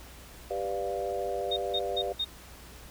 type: chord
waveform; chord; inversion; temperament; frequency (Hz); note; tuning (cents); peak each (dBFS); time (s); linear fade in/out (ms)
sine; G dominant seventh; none; equal; 392 / 493.9 / 587.3 / 698.5; G4 / B4 / D5 / F5; 0 / 0 / 0 / 0; -35; 0.5-2.13; 10
type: tone bursts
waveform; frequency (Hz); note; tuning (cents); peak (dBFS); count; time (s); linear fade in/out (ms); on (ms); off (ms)
sine; 3697; A#7; -15; -27; 4; 1.51-2.248; 10; 57; 170
effects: added 60 Hz sine -50 dBFS peak until 2.9 s + pink hiss -50 dBFS RMS until 2.9 s